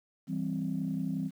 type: chord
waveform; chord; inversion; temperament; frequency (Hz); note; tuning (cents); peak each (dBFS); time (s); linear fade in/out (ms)
sine; C major; first; equal; 164.81 / 196 / 261.6; E3 / G3 / C4; 0 / 0 / 0; -34; 0.27-1.31; 50
effects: tanh soft clip ceiling -22 dBFS + 10-bit